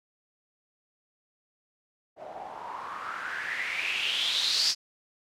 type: noise with low-pass filter sweep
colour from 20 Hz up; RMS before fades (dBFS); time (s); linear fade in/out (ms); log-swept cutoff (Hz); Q
blue; -31; 2.16-4.75; 50; 610 to 5100; 5.7
effects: none